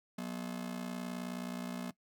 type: ring-modulated tone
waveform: 45% pulse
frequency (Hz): 213.3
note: G#3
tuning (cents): +46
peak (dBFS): -35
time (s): 0.18-1.91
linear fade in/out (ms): 5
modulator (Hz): 29.6
effects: noise-tail reverb RT60 0.1 s tail -19 dB re dry